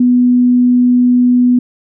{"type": "tone", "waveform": "sine", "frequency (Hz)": 246.9, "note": "B3", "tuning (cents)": 0, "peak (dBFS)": -6, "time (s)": [0, 1.59], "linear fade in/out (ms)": 5, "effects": []}